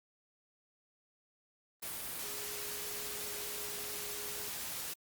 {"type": "tone in noise", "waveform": "sine", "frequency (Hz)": 415.3, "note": "G#4", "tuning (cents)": 0, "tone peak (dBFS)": -50, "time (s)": [2.23, 4.49], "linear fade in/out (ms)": 10, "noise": "white", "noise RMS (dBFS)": -41, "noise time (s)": [1.82, 4.94], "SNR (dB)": -12, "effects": ["Opus 32 kbps"]}